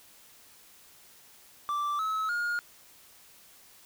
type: tone with pitch steps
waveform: triangle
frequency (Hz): 1171 / 1291.8 / 1425.1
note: D6 / E6 / F6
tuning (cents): -5 / -35 / +35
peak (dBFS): -26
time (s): 1.69-2.59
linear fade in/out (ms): 0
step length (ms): 300
effects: white hiss -56 dBFS RMS until 3.85 s